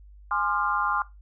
sine chord, D half-diminished seventh, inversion second, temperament equal with one note detuned, 830.6 / 1046.5 / 1204.9 / 1396.9 Hz, Ab5 / C6 / D6 / F6, 0 / 0 / +44 / 0 cents, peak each -30 / -28 / -28 / -29 dBFS, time 0.31-1.02 s, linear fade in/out 2 ms, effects noise-tail reverb RT60 0.2 s tail -17 dB re dry + added 50 Hz sine -46 dBFS peak until 1.21 s

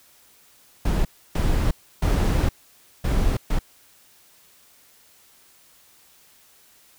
brown noise bursts at uneven times, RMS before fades -20 dBFS, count 5, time 0.85-1.05 / 1.35-1.71 / 2.02-2.49 / 3.04-3.37 / 3.5-3.59 s, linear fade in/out 5 ms, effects white hiss -55 dBFS RMS until 6.98 s

